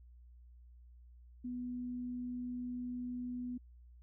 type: tone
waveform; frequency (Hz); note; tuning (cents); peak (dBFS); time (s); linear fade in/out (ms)
sine; 246.9; B3; 0; -38; 1.44-3.58; 10
effects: added 60 Hz sine -55 dBFS peak until 4.02 s